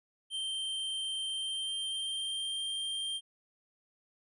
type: tone with pitch glide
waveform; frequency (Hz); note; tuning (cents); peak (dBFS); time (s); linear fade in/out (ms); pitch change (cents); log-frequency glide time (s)
square; 3136 to 3176; G7 to G7; 0 to +22; -34; 0.3-3.21; 50; +22; 1.28-2.64
effects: resampled to 24000 Hz